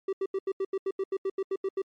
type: tone bursts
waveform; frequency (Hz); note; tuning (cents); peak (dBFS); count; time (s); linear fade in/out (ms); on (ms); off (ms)
triangle; 386.8; G4; -23; -24; 14; 0.08-1.819; 5; 49; 81
effects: MP3 48 kbps